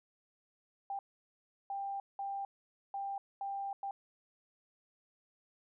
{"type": "tone bursts at uneven times", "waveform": "sine", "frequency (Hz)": 792, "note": "G5", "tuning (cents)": 18, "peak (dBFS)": -36, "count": 6, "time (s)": [[0.9, 0.99], [1.7, 2], [2.19, 2.45], [2.94, 3.18], [3.41, 3.73], [3.83, 3.91]], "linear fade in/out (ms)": 2, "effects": []}